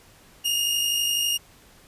sawtooth tone pair together, 2794 / 2846 Hz, F7 / F7, 0 / +32 cents, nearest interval unison, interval 32 cents, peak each -27 / -19 dBFS, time 0.44-1.38 s, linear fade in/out 20 ms, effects pink hiss -53 dBFS RMS until 1.87 s + resampled to 32000 Hz

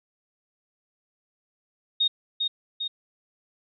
sine tone with echo, 3712 Hz, A#7, 8 cents flat, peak -19 dBFS, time 2-2.08 s, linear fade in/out 10 ms, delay 400 ms, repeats 2, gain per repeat -4 dB, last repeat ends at 2.88 s, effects none

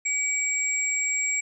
sine tone pair together, 2281 / 7597 Hz, C#7 / A#8, +49 / +32 cents, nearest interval octave + major sixth, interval 2083 cents, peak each -26 dBFS, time 0.05-1.41 s, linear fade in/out 10 ms, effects none

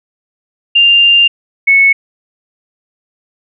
sine tone pair in turn, 2794 / 2205 Hz, F7 / C#7, 0 / -10 cents, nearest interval major third, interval 410 cents, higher first, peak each -4 dBFS, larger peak neither, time 0.75-1.28 / 1.67-1.93 s, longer first, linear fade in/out 10 ms, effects none

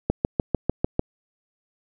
click train, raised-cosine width 2 ms, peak -6 dBFS, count 7, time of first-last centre 0.1-0.994 s, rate 6.71 Hz, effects none

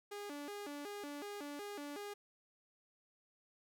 sawtooth tone with vibrato, 344.1 Hz, F4, 26 cents flat, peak -40 dBFS, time 0.11-2.14 s, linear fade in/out 10 ms, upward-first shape square, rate 2.7 Hz, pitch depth 300 cents each way, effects none

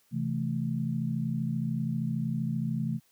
sine chord, A minor, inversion first, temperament just, 132 / 165 / 220 Hz, C3 / E3 / A3, +16 / +2 / 0 cents, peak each -32 dBFS, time 0.11-3 s, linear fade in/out 50 ms, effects white hiss -67 dBFS RMS until 3.11 s + high-pass 60 Hz 12 dB/octave

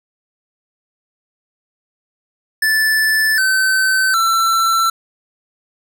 square tone with pitch steps, 1751 / 1533.2 / 1342.4 Hz, A6 / G6 / E6, -9 / -39 / +31 cents, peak -13 dBFS, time 2.62-4.9 s, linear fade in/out 5 ms, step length 760 ms, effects none

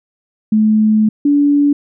sine tone pair in turn, 215.7 / 287.9 Hz, A3 / D4, -34 / -34 cents, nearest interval perfect fourth, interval 500 cents, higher second, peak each -8 dBFS, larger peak neither, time 0.52-1.09 / 1.25-1.73 s, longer first, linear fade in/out 5 ms, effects none

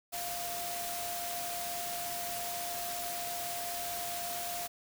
sine tone in noise, 698.5 Hz, F5, in tune, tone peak -39 dBFS, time 0.12-4.68 s, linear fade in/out 20 ms, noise white, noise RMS -39 dBFS, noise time 0.12-4.68 s, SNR -3 dB, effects none

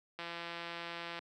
click train, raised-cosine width 0.3 ms, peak -26 dBFS, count 171, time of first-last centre 0.19-1.19 s, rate 170 Hz, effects high-pass 200 Hz 12 dB/octave

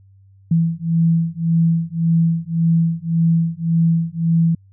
sine beating tone pair, 164.81 / 166.61 Hz, E3 / E3, 0 / +19 cents, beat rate 1.8 Hz, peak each -17 dBFS, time 0.51-4.55 s, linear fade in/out 5 ms, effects added 97 Hz sine -46 dBFS peak until 4.72 s

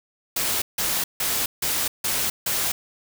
white noise bursts, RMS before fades -24 dBFS, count 6, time 0.36-2.72 s, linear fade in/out 5 ms, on 260 ms, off 160 ms, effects none

